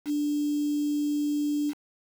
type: tone with quantisation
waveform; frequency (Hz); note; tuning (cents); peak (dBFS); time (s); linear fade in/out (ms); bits
sine; 294; D4; +2; -24; 0.05-1.74; 50; 7
effects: none